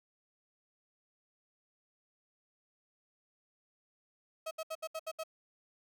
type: tone bursts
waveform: 35% pulse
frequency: 640 Hz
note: D#5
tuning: 49 cents sharp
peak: -35 dBFS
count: 7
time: 4.46-5.237 s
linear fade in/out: 10 ms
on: 51 ms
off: 70 ms
effects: none